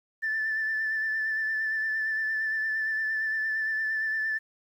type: tone with vibrato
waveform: sine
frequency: 1760 Hz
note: A6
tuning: in tune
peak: -25 dBFS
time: 0.22-4.39 s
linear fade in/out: 20 ms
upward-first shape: sine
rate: 8.7 Hz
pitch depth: 24 cents each way
effects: tanh soft clip ceiling -21 dBFS + 10-bit